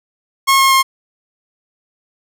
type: tone with pitch steps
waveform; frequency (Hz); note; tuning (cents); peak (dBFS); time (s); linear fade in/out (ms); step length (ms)
sawtooth; 1085 / 1076.9 / 1068.8; C#6 / C6 / C6; -37 / +50 / +36; -5; 0.47-0.83; 20; 120
effects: none